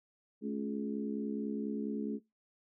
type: harmonic tone with a mistuned harmonic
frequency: 69.9 Hz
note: C#2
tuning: 15 cents sharp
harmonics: 3 / 4 / 5 / 6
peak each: -36 / -39 / -44 / -42 dBFS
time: 0.41-2.2 s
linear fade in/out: 50 ms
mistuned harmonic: 3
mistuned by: +45 cents
effects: noise-tail reverb RT60 0.2 s tail -20 dB re dry